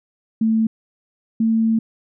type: tone pair in turn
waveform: sine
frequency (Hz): 222.3 / 224.2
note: A3 / A3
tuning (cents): +18 / +33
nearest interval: unison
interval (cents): 15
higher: second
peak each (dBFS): -14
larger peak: neither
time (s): 0.41-0.67 / 1.4-1.79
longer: second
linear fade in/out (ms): 5
effects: none